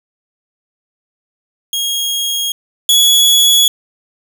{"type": "tone pair in turn", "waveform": "sawtooth", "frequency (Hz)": [3273, 3377], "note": ["G#7", "G#7"], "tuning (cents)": [-26, 28], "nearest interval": "minor second", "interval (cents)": 54, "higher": "second", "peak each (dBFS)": [-12, -4], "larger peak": "second", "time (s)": [[1.73, 2.52], [2.89, 3.68]], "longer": "neither", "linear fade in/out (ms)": 2, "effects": []}